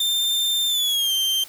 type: tone with pitch glide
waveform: 40% pulse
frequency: 3591 to 3144 Hz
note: A7 to G7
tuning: +35 to +4 cents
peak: -18 dBFS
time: 0-1.44 s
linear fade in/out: 5 ms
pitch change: -231 cents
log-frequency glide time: 0.67-1.13 s
effects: white hiss -44 dBFS RMS until 1.48 s